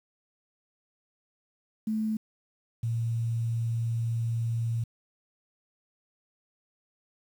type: tone pair in turn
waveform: sine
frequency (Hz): 218 / 115.48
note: A3 / A#2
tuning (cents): -16 / -16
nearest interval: major seventh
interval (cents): 1100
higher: first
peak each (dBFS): -26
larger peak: neither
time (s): 1.87-2.17 / 2.83-4.84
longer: second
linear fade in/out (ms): 5
effects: 9-bit